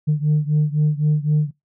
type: beating tone pair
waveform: sine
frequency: 149.6 / 153.5 Hz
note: D3 / D#3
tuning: +32 / -23 cents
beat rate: 3.9 Hz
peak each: -16 / -18 dBFS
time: 0.07-1.51 s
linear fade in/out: 20 ms
effects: noise-tail reverb RT60 0.2 s tail -24 dB re dry + tanh soft clip ceiling -11 dBFS